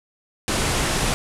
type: low-pass noise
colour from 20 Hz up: pink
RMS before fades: -22 dBFS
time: 0.48-1.14 s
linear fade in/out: 0 ms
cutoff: 11000 Hz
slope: 48 dB/octave
effects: none